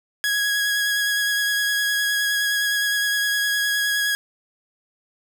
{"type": "tone with vibrato", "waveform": "sawtooth", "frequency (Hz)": 1661.2, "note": "G#6", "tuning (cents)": 0, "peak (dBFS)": -16, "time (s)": [0.24, 4.15], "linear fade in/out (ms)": 0, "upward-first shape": "sine", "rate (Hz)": 9.7, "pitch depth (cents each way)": 14, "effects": []}